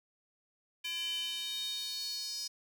square tone with high-pass filter sweep, 337.6 Hz, E4, 41 cents sharp, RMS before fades -38 dBFS, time 0.84-2.48 s, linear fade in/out 10 ms, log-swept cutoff 2700 to 5100 Hz, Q 6.9, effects none

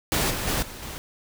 pink noise with level steps, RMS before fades -23 / -29 / -25 / -39 / -36 dBFS, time 0.12-0.98 s, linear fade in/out 0 ms, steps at 0.3 / 0.47 / 0.62 / 0.82 s, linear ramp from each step 10 ms, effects none

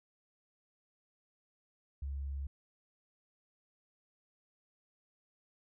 sine tone, 69.3 Hz, C#2, in tune, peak -36 dBFS, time 2.02-2.47 s, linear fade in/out 5 ms, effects none

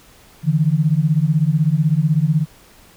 sine beating tone pair, 146.83 / 162.83 Hz, D3 / E3, 0 / -21 cents, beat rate 16 Hz, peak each -16 dBFS, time 0.43-2.46 s, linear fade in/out 50 ms, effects pink hiss -48 dBFS RMS until 2.96 s

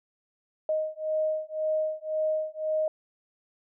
sine beating tone pair, 622.3 / 624.2 Hz, D#5 / D#5, 0 / +5 cents, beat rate 1.9 Hz, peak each -29 dBFS, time 0.69-2.88 s, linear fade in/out 2 ms, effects none

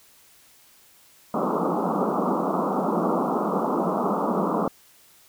pink band-pass noise, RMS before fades -24 dBFS, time 1.34-4.68 s, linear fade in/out 2 ms, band 170 to 1300 Hz, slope 96 dB/octave, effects white hiss -55 dBFS RMS until 5.28 s

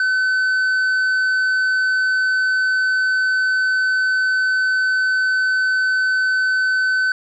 sine tone with tanh clipping, 1518 Hz, F#6, 44 cents sharp, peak -16 dBFS, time 0-7.12 s, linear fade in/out 2 ms, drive 5 dB, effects none

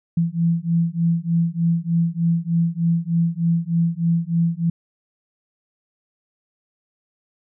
sine beating tone pair, 166.3 / 169.6 Hz, E3 / E3, +16 / +50 cents, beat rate 3.3 Hz, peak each -20 dBFS, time 0.17-4.7 s, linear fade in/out 5 ms, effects none

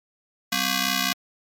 5% pulse ring-modulated tone, 451.5 Hz, A4, 45 cents sharp, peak -7 dBFS, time 0.52-1.13 s, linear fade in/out 2 ms, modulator 645 Hz, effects MP3 96 kbps

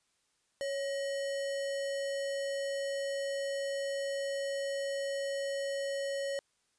sine tone with sample-and-hold, 554.4 Hz, C#5, in tune, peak -32 dBFS, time 0.61-6.39 s, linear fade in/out 0 ms, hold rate 2450 Hz, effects white hiss -75 dBFS RMS until 6.78 s + resampled to 22050 Hz

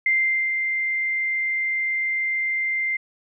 sine tone with ADSR envelope, 2091 Hz, C7, 2 cents flat, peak -16 dBFS, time 0.06-2.97 s, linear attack 3 ms, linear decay 440 ms, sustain -5 dB, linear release 8 ms, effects none

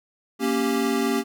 square chord, G diminished, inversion first, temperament equal, 233.1 / 277.2 / 392 Hz, Bb3 / Db4 / G4, 0 / 0 / 0 cents, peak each -26 dBFS, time 0.39-1.24 s, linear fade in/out 50 ms, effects none

